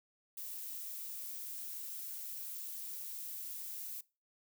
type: noise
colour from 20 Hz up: violet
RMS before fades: -44 dBFS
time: 0.37-4.01 s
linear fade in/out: 5 ms
effects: noise-tail reverb RT60 0.3 s tail -22 dB re dry